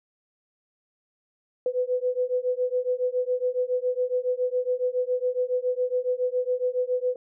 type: beating tone pair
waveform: sine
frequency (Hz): 497.2 / 504.4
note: B4 / B4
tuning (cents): +12 / +36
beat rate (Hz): 7.2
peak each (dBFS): -26 / -26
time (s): 1.66-7.16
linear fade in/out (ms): 2
effects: none